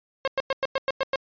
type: tone bursts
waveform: sawtooth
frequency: 537 Hz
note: C5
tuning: 45 cents sharp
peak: -18 dBFS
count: 8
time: 0.25-1.158 s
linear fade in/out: 0 ms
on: 26 ms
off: 100 ms
effects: resampled to 11025 Hz